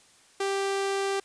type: tone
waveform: sawtooth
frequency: 392.8 Hz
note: G4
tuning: 4 cents sharp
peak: -22 dBFS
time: 0.4-1.2 s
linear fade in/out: 5 ms
effects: white hiss -58 dBFS RMS until 1.24 s + resampled to 22050 Hz